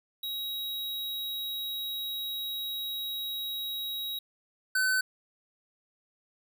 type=tone pair in turn; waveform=square; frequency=3825 / 1518 Hz; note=A#7 / F#6; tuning=+44 / +44 cents; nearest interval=octave + major third; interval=1600 cents; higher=first; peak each=-33 / -25 dBFS; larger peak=second; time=0.23-4.19 / 4.75-5.01 s; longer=first; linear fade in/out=5 ms; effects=none